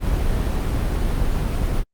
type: noise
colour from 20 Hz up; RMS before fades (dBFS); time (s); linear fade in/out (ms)
brown; -20; 0-1.84; 50
effects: Opus 32 kbps